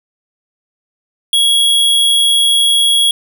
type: tone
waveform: square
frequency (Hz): 3322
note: G#7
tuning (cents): 0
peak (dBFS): -9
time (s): 1.33-3.11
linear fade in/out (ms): 2
effects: none